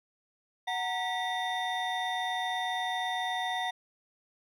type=tone cluster; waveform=triangle; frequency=739 / 923 / 1947 / 3627 Hz; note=F#5 / A#5 / B6 / A#7; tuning=-2 / -17 / -25 / -48 cents; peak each=-31 / -36 / -34 / -36 dBFS; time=0.67-3.71 s; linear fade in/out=10 ms; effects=none